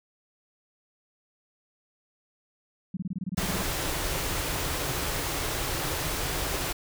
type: tone bursts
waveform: sine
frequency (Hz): 185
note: F#3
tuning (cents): 0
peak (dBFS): -28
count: 13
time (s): 2.94-3.618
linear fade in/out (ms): 5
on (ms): 30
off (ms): 24
type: band-stop noise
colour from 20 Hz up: pink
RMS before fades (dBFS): -30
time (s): 3.37-6.73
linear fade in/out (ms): 10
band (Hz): 180 to 260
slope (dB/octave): 96
effects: none